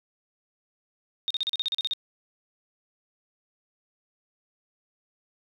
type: tone bursts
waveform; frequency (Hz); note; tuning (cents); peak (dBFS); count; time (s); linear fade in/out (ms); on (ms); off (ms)
sine; 3694; A#7; -16; -24; 11; 1.28-1.935; 0; 25; 38
effects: none